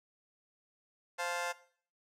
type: chord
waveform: 20% pulse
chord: F major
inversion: second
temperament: just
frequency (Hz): 523.8 / 698.5 / 873.1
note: C5 / F5 / A5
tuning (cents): +2 / 0 / -14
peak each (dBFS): -34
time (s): 1.18-1.53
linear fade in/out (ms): 20
effects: noise-tail reverb RT60 0.5 s tail -17 dB re dry + low-pass 10000 Hz 12 dB/octave